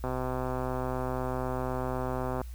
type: click train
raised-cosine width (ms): 1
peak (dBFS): -19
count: 305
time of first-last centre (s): 0.04-2.415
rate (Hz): 128
effects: added 60 Hz sine -38 dBFS peak until 2.54 s + white hiss -58 dBFS RMS until 2.54 s